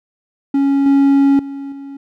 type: tone with level steps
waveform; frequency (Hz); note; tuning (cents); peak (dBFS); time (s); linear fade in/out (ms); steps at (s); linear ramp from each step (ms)
triangle; 277.2; C#4; 0; -9 / -6 / -22 / -26; 0.54-1.97; 5; 0.86 / 1.39 / 1.72; 2
effects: none